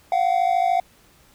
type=tone pair together; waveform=triangle; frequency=698.5 / 752.1 Hz; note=F5 / F#5; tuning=0 / +28 cents; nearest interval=minor second; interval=128 cents; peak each=-18 dBFS; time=0.12-0.8 s; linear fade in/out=2 ms; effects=pink hiss -55 dBFS RMS until 1.34 s